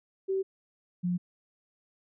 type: tone pair in turn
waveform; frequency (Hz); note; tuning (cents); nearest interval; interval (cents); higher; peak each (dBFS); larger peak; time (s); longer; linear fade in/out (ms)
sine; 384.2 / 177.69; G4 / F3; -35 / +30; octave + minor second; 1335; first; -26; neither; 0.28-0.43 / 1.03-1.18; neither; 20
effects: none